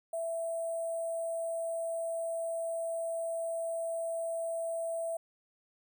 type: tone with sample-and-hold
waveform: sine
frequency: 664 Hz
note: E5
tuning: 12 cents sharp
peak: -32 dBFS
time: 0.13-5.17 s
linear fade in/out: 5 ms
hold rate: 8820 Hz
effects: none